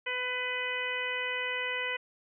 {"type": "harmonic tone", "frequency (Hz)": 500, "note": "B4", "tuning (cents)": 21, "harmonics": [1, 2, 3, 4, 5, 6], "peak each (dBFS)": [-39, -41, -39, -34, -37, -40], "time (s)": [0.06, 1.97], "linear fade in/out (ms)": 10, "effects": []}